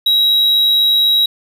triangle tone, 3852 Hz, B7, 44 cents flat, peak -8 dBFS, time 0.06-1.26 s, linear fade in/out 5 ms, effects none

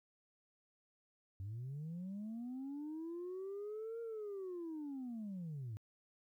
sine linear two-way sweep, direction up then down, 92.5 to 466.2 to 101 Hz, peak -40 dBFS, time 1.4-5.77 s, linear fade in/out 0 ms, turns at 4.01 s, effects tanh soft clip ceiling -40 dBFS + 13-bit

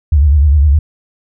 sine tone with vibrato, 72.8 Hz, D2, 15 cents flat, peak -5 dBFS, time 0.12-0.79 s, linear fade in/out 5 ms, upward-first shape sine, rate 9.8 Hz, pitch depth 130 cents each way, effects none

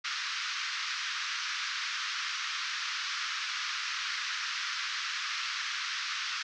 pink band-pass noise, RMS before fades -35 dBFS, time 0.04-6.43 s, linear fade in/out 10 ms, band 1200 to 5900 Hz, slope 48 dB/octave, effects none

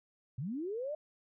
sine linear sweep, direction up, 111.8 to 622.3 Hz, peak -35 dBFS, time 0.38-0.95 s, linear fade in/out 5 ms, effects none

